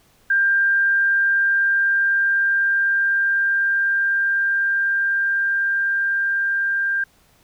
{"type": "tone with level ramp", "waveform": "sine", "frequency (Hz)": 1592, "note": "G6", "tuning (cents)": 26, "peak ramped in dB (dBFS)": [-14, -18], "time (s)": [0.3, 7.04], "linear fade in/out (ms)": 5, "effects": ["pink hiss -57 dBFS RMS until 7.43 s"]}